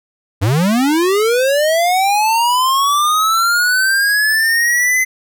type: linear sweep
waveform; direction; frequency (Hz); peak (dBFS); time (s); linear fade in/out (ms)
square; up; 88.6 to 2051; -12; 0.41-5.05; 20
effects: none